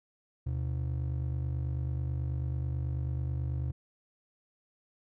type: ring-modulated tone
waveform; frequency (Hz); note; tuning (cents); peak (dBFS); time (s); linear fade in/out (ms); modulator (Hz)
triangle; 102.4; G#2; -24; -25; 0.46-3.72; 10; 24.6
effects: none